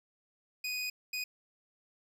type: tone bursts at uneven times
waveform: 25% pulse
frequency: 2489 Hz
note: D#7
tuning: in tune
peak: -30 dBFS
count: 2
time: 0.64-0.9 / 1.13-1.24 s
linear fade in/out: 5 ms
effects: none